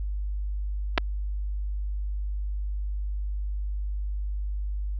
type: clicks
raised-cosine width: 0.3 ms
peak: -5 dBFS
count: 2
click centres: 0.977 / 0.98 s
effects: added 50 Hz sine -27 dBFS peak until 4.99 s + low-pass 5000 Hz 12 dB/octave